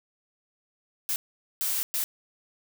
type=noise bursts at uneven times; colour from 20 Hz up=blue; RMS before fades=-28 dBFS; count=3; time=1.09-1.16 / 1.61-1.83 / 1.94-2.04 s; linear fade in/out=0 ms; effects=none

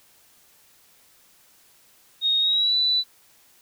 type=tone with pitch glide; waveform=sine; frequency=3729 to 3974 Hz; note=A#7 to B7; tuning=0 to +10 cents; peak=-18 dBFS; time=2.21-3.04 s; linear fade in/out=50 ms; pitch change=+110 cents; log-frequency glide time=2.4-2.75 s; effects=white hiss -57 dBFS RMS until 3.61 s

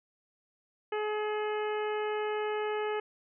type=harmonic tone; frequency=424.1 Hz; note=G#4; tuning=36 cents sharp; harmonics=1 / 2 / 3 / 4 / 5 / 6 / 7; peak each=-31 / -37 / -41 / -43 / -45 / -47 / -48 dBFS; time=0.92-3 s; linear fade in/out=5 ms; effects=none

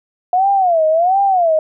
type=tone with vibrato; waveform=sine; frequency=706 Hz; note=F5; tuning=19 cents sharp; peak=-10 dBFS; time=0.33-1.59 s; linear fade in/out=2 ms; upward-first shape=sine; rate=1.4 Hz; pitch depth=210 cents each way; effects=none

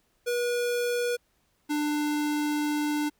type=tone pair in turn; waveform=square; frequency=483.3 / 297.4 Hz; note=B4 / D4; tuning=-38 / +22 cents; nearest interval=minor sixth; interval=840 cents; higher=first; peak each=-26 dBFS; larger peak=neither; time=0.26-1.17 / 1.69-3.1 s; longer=second; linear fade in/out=20 ms; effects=pink hiss -70 dBFS RMS until 3.19 s

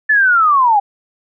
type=linear sweep; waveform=sine; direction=down; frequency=1760 to 784 Hz; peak=-8 dBFS; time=0.09-0.8 s; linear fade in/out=10 ms; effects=none

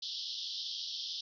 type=band-pass noise; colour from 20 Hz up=pink; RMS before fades=-40 dBFS; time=0.02-1.21 s; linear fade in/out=5 ms; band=3100 to 5500 Hz; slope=96 dB/octave; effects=none

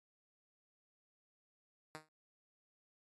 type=tone with exponential decay; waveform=5% pulse; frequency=155.56 Hz; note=D#3; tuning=in tune; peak=-32 dBFS; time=1.95-2.09 s; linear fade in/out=0 ms; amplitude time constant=30 ms; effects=high-pass 80 Hz 12 dB/octave + AAC 32 kbps

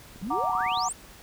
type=click train; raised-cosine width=3 ms; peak=-34 dBFS; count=12; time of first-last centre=0.16-0.775 s; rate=17.9 Hz
type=exponential sweep; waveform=sine; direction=up; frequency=174.5 to 9200 Hz; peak=-30 dBFS; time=0.22-0.93 s; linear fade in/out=10 ms
type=chord; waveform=sine; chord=Gb augmented; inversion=none; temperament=equal; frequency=740 / 932.3 / 1174.7 Hz; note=Gb5 / Bb5 / D6; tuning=0 / 0 / 0 cents; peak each=-29 dBFS; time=0.3-0.89 s; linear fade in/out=10 ms
effects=pink hiss -49 dBFS RMS until 1.22 s

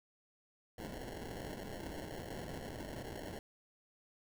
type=noise with sample-and-hold; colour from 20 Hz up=white; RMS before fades=-45 dBFS; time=0.78-3.39 s; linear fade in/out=2 ms; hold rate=1225 Hz; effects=none

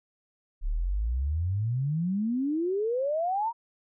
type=exponential sweep; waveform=sine; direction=up; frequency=33.63 to 958 Hz; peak=-25 dBFS; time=0.61-3.53 s; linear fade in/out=50 ms; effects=none

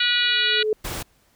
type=harmonic tone; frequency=485.8 Hz; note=B4; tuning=29 cents flat; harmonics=3 / 4 / 5 / 6 / 7 / 8 / 9; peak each=-24 / -28 / -27 / -24 / -28 / -23 / -30 dBFS; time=0-0.63 s; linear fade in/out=5 ms
type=tone with exponential growth; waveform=sine; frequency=429.8 Hz; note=A4; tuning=41 cents flat; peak=-16 dBFS; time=0.17-0.73 s; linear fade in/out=2 ms; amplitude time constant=120 ms
type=noise; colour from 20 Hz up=pink; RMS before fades=-30 dBFS; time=0.84-1.03 s; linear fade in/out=10 ms
effects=pink hiss -61 dBFS RMS until 1.35 s

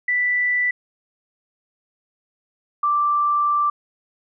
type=tone pair in turn; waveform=sine; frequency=1975.5 / 1174.6 Hz; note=B6 / D6; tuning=0 / 0 cents; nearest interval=major sixth; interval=900 cents; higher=first; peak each=-17 / -16 dBFS; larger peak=second; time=0.08-0.71 / 2.83-3.7 s; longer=second; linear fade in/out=5 ms; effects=none

